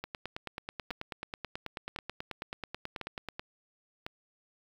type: two click trains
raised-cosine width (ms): 0.3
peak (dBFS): -21 / -21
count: 4 / 32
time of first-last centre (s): 0.91-4.065 / 0.04-3.395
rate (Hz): 0.951 / 9.24
effects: 8-bit